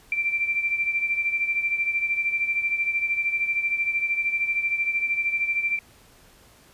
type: beating tone pair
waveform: sine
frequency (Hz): 2349 / 2362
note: D7 / D7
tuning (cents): 0 / +9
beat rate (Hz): 13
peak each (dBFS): -23 / -29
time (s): 0.12-5.79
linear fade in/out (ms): 2
effects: pink hiss -54 dBFS RMS until 6.73 s + resampled to 32000 Hz